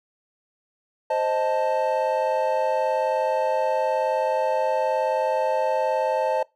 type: chord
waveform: triangle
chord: A diminished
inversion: first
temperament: equal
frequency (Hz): 523.3 / 622.3 / 880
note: C5 / Eb5 / A5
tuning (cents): 0 / 0 / 0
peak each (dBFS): -23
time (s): 1.1-6.43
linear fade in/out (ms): 5
effects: noise-tail reverb RT60 0.2 s tail -21 dB re dry